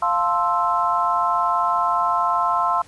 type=chord; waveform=sine; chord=F major seventh; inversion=none; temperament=equal; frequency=698.5 / 880 / 1046.5 / 1318.5 Hz; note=F5 / A5 / C6 / E6; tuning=0 / 0 / 0 / 0 cents; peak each=-24 / -26 / -20 / -23 dBFS; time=0.02-2.82 s; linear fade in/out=5 ms; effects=pink hiss -49 dBFS RMS until 2.87 s + resampled to 24000 Hz